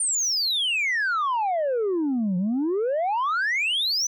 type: exponential two-way sweep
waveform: sine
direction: down then up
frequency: 9200 to 174.61 to 6140 Hz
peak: -19 dBFS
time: 0-4.07 s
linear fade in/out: 5 ms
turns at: 2.37 s
effects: tanh soft clip ceiling -20 dBFS